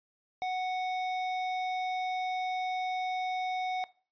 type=tone with hard clipping; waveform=sine; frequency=740 Hz; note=F#5; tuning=in tune; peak=-32 dBFS; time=0.42-3.84 s; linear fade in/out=0 ms; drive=12 dB; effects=noise-tail reverb RT60 0.4 s tail -20 dB re dry + resampled to 11025 Hz